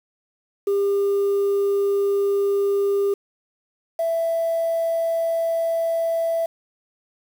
sine tone pair in turn, 400 / 662.7 Hz, G4 / E5, +35 / +9 cents, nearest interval major sixth, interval 874 cents, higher second, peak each -15 / -18 dBFS, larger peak first, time 0.67-3.14 / 3.99-6.46 s, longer neither, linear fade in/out 5 ms, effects tanh soft clip ceiling -16 dBFS + 7-bit

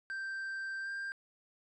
triangle tone with pitch glide, 1568 to 1589 Hz, G6 to G6, 0 to +23 cents, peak -35 dBFS, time 0.1-1.12 s, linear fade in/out 0 ms, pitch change +23 cents, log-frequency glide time 0.81-0.89 s, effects resampled to 22050 Hz

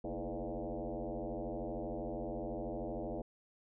sine tone with frequency modulation, 132.1 Hz, C3, 17 cents sharp, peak -37 dBFS, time 0.04-3.22 s, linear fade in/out 5 ms, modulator 92.5 Hz, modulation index 6.3, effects none

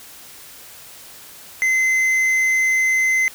triangle tone with tanh clipping, 2056 Hz, C7, 31 cents flat, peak -16 dBFS, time 1.62-3.28 s, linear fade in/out 0 ms, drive 11 dB, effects white hiss -41 dBFS RMS until 3.34 s

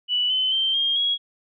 sine tone with pitch steps, 2960 / 3045 / 3132 / 3222 / 3315 Hz, F#7 / F#7 / G7 / G7 / G#7, 0 / +49 / -2 / +47 / -4 cents, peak -19 dBFS, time 0.08-1.18 s, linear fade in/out 50 ms, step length 220 ms, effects none

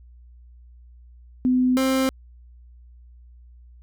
sine / 30% pulse tone pair in turn, 253.3 / 263.8 Hz, B3 / C4, +44 / +14 cents, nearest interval minor second, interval 70 cents, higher second, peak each -16 dBFS, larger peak neither, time 1.45-1.77 / 1.77-2.09 s, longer neither, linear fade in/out 0 ms, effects added 60 Hz sine -45 dBFS peak until 3.82 s

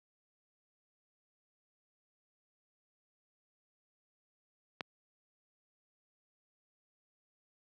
click, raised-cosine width 0.3 ms, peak -20 dBFS, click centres 4.808 s, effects high-pass 150 Hz 12 dB/octave

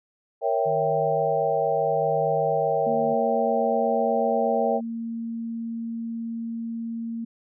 sine chord, A# diminished seventh, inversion none, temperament equal, 466.2 / 554.4 / 659.3 / 784 Hz, A#4 / C#5 / E5 / G5, 0 / 0 / 0 / 0 cents, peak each -26 dBFS, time 0.41-4.81 s, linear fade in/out 50 ms
sine tone with tremolo, 154.1 Hz, D#3, 16 cents flat, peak -31 dBFS, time 0.65-3.15 s, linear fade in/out 20 ms, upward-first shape sine, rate 0.77 Hz, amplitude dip 55%
sine tone, 229.6 Hz, A#3, 26 cents flat, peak -28 dBFS, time 2.86-7.25 s, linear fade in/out 10 ms
effects none

